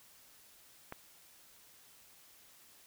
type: click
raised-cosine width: 0.5 ms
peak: -27 dBFS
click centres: 0.924 s
effects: white hiss -61 dBFS RMS until 2.86 s